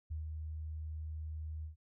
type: tone with ADSR envelope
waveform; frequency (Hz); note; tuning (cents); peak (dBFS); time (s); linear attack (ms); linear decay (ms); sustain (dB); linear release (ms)
sine; 78; D#2; +5; -36; 0.1-1.76; 16; 130; -3; 120
effects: none